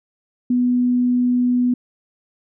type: tone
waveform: sine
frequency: 246.9 Hz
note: B3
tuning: in tune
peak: -14 dBFS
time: 0.5-1.74 s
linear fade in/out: 5 ms
effects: none